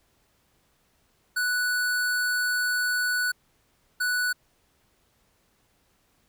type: tone bursts at uneven times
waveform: square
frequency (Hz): 1480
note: F#6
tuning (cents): 0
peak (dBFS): -24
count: 2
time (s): 1.36-3.32 / 4-4.33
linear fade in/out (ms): 10
effects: pink hiss -67 dBFS RMS until 6.28 s